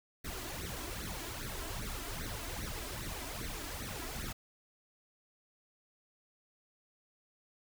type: noise with flanger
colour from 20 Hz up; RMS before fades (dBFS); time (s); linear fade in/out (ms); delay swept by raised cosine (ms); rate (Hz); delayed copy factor
pink; -41; 0.24-4.33; 10; 0.48 to 3.08; 2.5; +0.8
effects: none